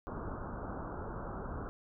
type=low-pass noise; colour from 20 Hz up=pink; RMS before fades=-41 dBFS; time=0.07-1.69 s; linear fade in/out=0 ms; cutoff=1500 Hz; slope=96 dB/octave; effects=none